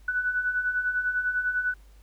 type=beating tone pair; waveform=sine; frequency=1480 / 1490 Hz; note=F#6 / F#6; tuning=0 / +12 cents; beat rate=10 Hz; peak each=-32 / -25 dBFS; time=0.08-1.74 s; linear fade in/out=5 ms; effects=added 50 Hz sine -49 dBFS peak until 2.02 s + pink hiss -63 dBFS RMS until 2.02 s